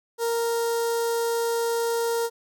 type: tone with notch filter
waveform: sawtooth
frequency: 464.5 Hz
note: A#4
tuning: 6 cents flat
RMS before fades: -25 dBFS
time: 0.18-2.3 s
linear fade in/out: 50 ms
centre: 2400 Hz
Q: 0.74
effects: none